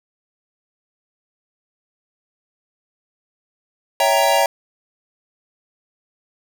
square chord, C# diminished seventh, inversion none, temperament equal with one note detuned, 560.5 / 659.3 / 784 / 932.3 Hz, C#5 / E5 / G5 / Bb5, +19 / 0 / 0 / 0 cents, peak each -20 dBFS, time 4-4.46 s, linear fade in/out 2 ms, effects none

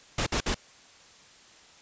pink noise bursts, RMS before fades -27 dBFS, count 3, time 0.18-0.545 s, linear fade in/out 5 ms, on 85 ms, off 55 ms, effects white hiss -54 dBFS RMS until 1.81 s + resampled to 16000 Hz

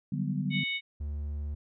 sine chord, G major seventh, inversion second, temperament equal, 146.83 / 185 / 196 / 246.9 Hz, D3 / F#3 / G3 / B3, 0 / 0 / 0 / 0 cents, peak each -32 / -34 / -34 / -36 dBFS, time 0.12-0.64 s, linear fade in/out 5 ms
harmonic tone, 740 Hz, F#5, in tune, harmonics 3 / 4 / 5, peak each -31 / -38 / -36 dBFS, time 0.5-0.81 s, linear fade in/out 50 ms
triangle tone, 73.42 Hz, D2, in tune, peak -30 dBFS, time 1-1.55 s, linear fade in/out 10 ms
effects none

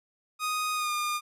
sawtooth tone with pitch glide, 1244.5 to 1211.9 Hz, D#6 to D#6, 0 to -46 cents, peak -24 dBFS, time 0.39-1.21 s, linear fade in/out 50 ms, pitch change -46 cents, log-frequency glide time 0.74-0.92 s, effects resampled to 32000 Hz

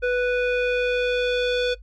square tone with low-pass filter sweep, 493.9 Hz, B4, in tune, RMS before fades -22 dBFS, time 0.02-1.75 s, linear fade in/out 20 ms, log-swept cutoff 2000 to 3800 Hz, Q 2.5, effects noise-tail reverb RT60 0.1 s tail -17 dB re dry + added 50 Hz sine -41 dBFS peak until 1.82 s

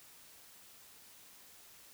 silence, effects white hiss -58 dBFS RMS until 1.93 s

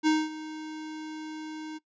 square tone with ADSR envelope, 311.1 Hz, D#4, in tune, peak -20 dBFS, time 0.03-1.79 s, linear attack 39 ms, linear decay 220 ms, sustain -17 dB, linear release 23 ms, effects noise-tail reverb RT60 0.1 s tail -20 dB re dry + resampled to 16000 Hz

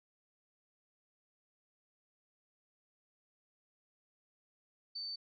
sine tone, 4552 Hz, C#8, 45 cents sharp, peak -39 dBFS, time 4.95-5.16 s, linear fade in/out 10 ms, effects none

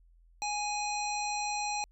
harmonic tone, 831 Hz, G#5, 1 cent sharp, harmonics 1 / 3 / 5 / 7 / 9, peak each -33 / -38 / -40 / -41 / -43 dBFS, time 0.42-1.84 s, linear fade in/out 0 ms, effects added 42 Hz sine -58 dBFS peak until 1.91 s

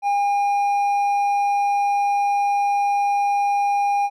triangle tone with hard clipping, 809 Hz, G#5, 46 cents flat, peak -18 dBFS, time 0.02-4.1 s, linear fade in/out 50 ms, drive 7 dB, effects none

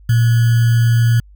sine tone with sample-and-hold, 116.54 Hz, A#2, in tune, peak -9 dBFS, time 0.09-1.2 s, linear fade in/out 5 ms, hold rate 1575 Hz, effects added 50 Hz sine -40 dBFS peak until 1.35 s

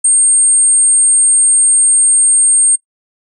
sine tone, 8590 Hz, C9, 44 cents sharp, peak -4 dBFS, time 0.04-2.76 s, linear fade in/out 10 ms, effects noise-tail reverb RT60 0.1 s tail -23 dB re dry + tanh soft clip ceiling -4 dBFS

